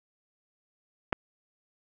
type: clicks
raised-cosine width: 0.5 ms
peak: -29 / -10 dBFS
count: 2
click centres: 1.125 / 1.128 s
effects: none